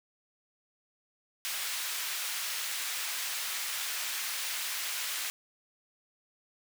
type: high-pass noise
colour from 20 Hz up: pink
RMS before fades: -35 dBFS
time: 1.45-5.3 s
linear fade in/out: 0 ms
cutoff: 1800 Hz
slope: 12 dB/octave
effects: none